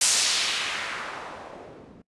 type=noise with low-pass filter sweep; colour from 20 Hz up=blue; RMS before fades=-28 dBFS; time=0.01-2.02 s; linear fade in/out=5 ms; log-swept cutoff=8200 to 250 Hz; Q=1.2; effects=noise-tail reverb RT60 0.1 s tail -22 dB re dry + resampled to 24000 Hz